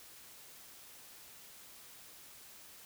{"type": "silence", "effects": ["white hiss -55 dBFS RMS until 2.85 s"]}